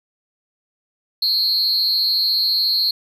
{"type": "tone with amplitude modulation", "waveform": "triangle", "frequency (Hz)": 4261, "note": "C8", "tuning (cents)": 31, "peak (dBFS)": -11, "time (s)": [1.22, 2.91], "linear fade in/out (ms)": 5, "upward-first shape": "sine", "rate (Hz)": 266, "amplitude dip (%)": 75, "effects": []}